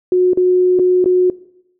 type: tone with dropouts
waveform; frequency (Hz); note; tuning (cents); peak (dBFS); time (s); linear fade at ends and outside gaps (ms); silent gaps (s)
sine; 364.2; F#4; -27; -9; 0.12-1.3; 2; 0.334-0.373 / 0.79-0.795 / 1.043-1.058
effects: noise-tail reverb RT60 0.8 s tail -19 dB re dry